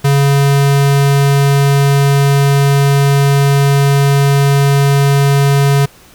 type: tone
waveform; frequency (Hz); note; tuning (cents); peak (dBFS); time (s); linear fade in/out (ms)
square; 140; C#3; +18; -8; 0.04-5.86; 10
effects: pink hiss -42 dBFS RMS until 6.14 s